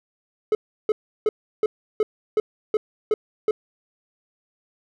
triangle tone bursts, 428.8 Hz, A4, 45 cents flat, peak -14 dBFS, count 9, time 0.52-3.51 s, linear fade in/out 2 ms, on 30 ms, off 340 ms, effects none

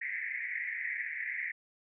pink band-pass noise, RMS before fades -37 dBFS, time 0.01-1.52 s, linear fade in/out 10 ms, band 1800 to 2200 Hz, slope 96 dB/octave, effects none

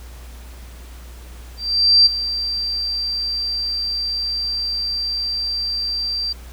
sine tone with ADSR envelope, 4699 Hz, D8, in tune, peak -7 dBFS, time 1.57-6.33 s, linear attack 490 ms, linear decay 17 ms, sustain -13 dB, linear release 8 ms, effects added 60 Hz sine -35 dBFS peak until 6.52 s + pink hiss -45 dBFS RMS until 6.52 s

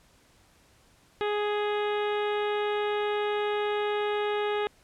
harmonic tone, 416.3 Hz, G#4, 4 cents sharp, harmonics 1 / 2 / 3 / 4 / 5 / 6 / 7 / 8 / 9, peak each -27 / -33 / -37 / -39 / -41 / -43 / -44 / -45 / -46 dBFS, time 1.21-4.67 s, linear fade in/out 0 ms, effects pink hiss -61 dBFS RMS until 4.83 s + low-pass 11000 Hz 12 dB/octave

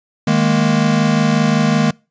square chord, D# suspended fourth, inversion none, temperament equal, 155.56 / 207.7 / 233.1 Hz, D#3 / G#3 / A#3, 0 / 0 / 0 cents, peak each -17 dBFS, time 0.27-1.91 s, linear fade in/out 5 ms, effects noise-tail reverb RT60 0.3 s tail -25 dB re dry + resampled to 16000 Hz

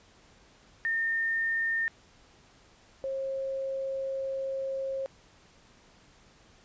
sine tone pair in turn, 1819 / 537.5 Hz, A#6 / C5, -43 / +47 cents, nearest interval octave + major sixth, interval 2110 cents, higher first, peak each -26 / -30 dBFS, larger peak first, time 0.85-1.88 / 3.04-5.06 s, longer second, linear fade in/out 0 ms, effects pink hiss -59 dBFS RMS until 6.64 s + resampled to 16000 Hz

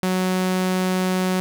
sawtooth tone, 185 Hz, F#3, in tune, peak -15 dBFS, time 0.03-1.4 s, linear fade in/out 0 ms, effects none

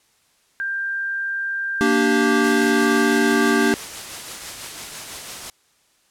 sine tone, 1588 Hz, G6, 22 cents sharp, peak -22 dBFS, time 0.6-3.73 s, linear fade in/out 0 ms
square chord, G minor, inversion first, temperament equal with one note detuned, 233.1 / 293.7 / 389.1 Hz, Bb3 / D4 / G4, 0 / 0 / -13 cents, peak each -21 dBFS, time 1.81-3.74 s, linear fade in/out 0 ms
white noise with tremolo, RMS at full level -31 dBFS, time 2.44-5.5 s, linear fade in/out 2 ms, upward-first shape triangle, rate 6 Hz, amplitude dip 35%
effects white hiss -61 dBFS RMS until 6.1 s + low-pass 10000 Hz 12 dB/octave

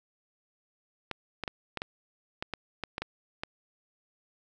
clicks, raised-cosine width 0.3 ms, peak -17 dBFS, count 11, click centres 1.113 / 1.437 / 1.478 / 1.773 / 1.819 / 2.425 / 2.537 / 2.837 / 2.981 / 3.02 / 3.435 s, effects none

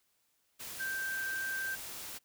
sine tone in noise, 1568 Hz, G6, in tune, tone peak -34 dBFS, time 0.79-1.76 s, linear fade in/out 20 ms, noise white, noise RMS -44 dBFS, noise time 0.59-2.19 s, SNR +7 dB, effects white hiss -75 dBFS RMS until 2.24 s

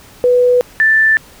sine tone pair in turn, 493.9 / 1766.2 Hz, B4 / A6, 0 / +6 cents, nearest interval octave + minor seventh, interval 2206 cents, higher second, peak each -7 dBFS, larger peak neither, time 0.24-0.61 / 0.8-1.17 s, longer neither, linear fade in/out 0 ms, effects pink hiss -41 dBFS RMS until 1.4 s

